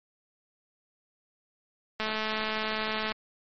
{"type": "click train", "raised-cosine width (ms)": 0.3, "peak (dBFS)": -15, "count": 244, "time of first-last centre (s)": [2, 3.12], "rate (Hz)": 217, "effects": ["MP3 32 kbps"]}